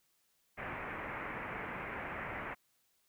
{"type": "low-pass noise", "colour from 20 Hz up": "white", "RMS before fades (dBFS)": -42, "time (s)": [0.57, 2.55], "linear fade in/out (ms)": 20, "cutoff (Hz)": 2300, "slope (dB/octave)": 48, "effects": ["white hiss -75 dBFS RMS until 3.08 s"]}